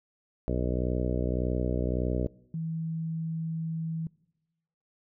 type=harmonic tone; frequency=61.74 Hz; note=B1; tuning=in tune; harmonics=1 / 2 / 3 / 4 / 5 / 6 / 7 / 8 / 9 / 10; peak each=-30 / -33 / -35 / -36 / -37 / -38 / -38 / -39 / -40 / -40 dBFS; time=0.48-2.27 s; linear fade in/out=0 ms
type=tone; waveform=sine; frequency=162.2 Hz; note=E3; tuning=28 cents flat; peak=-30 dBFS; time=2.54-4.07 s; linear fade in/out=2 ms
effects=noise-tail reverb RT60 1.0 s tail -23 dB re dry